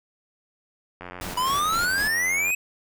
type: click train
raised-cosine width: 0.5 ms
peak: -22 dBFS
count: 135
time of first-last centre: 1.01-2.504 s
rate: 89.7 Hz
type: noise with tremolo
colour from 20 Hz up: pink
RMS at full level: -34 dBFS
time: 1.21-2.08 s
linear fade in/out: 5 ms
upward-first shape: square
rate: 3.9 Hz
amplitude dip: 55%
type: exponential sweep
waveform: square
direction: up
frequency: 980 to 2570 Hz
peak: -22 dBFS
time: 1.37-2.55 s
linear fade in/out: 5 ms
effects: none